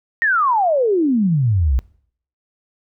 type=exponential sweep; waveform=sine; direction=down; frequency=1888 to 58.6 Hz; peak=-13 dBFS; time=0.22-1.79 s; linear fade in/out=0 ms; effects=noise-tail reverb RT60 0.6 s tail -22 dB re dry